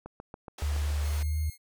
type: click train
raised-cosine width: 1 ms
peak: -27 dBFS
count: 6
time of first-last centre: 0.06-0.763 s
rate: 7.11 Hz
type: band-pass noise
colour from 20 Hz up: pink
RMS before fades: -44 dBFS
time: 0.58-1.23 s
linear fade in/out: 5 ms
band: 430 to 11000 Hz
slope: 12 dB/octave
type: tone with pitch glide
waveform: sine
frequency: 73.42 to 76.94 Hz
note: D2 to D#2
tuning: 0 to -19 cents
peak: -26 dBFS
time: 0.62-1.5 s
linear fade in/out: 5 ms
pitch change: +81 cents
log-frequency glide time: 1.08-1.39 s
type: tone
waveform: 5% pulse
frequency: 2138 Hz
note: C7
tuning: 37 cents sharp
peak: -36 dBFS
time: 1.01-1.58 s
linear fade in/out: 50 ms
effects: none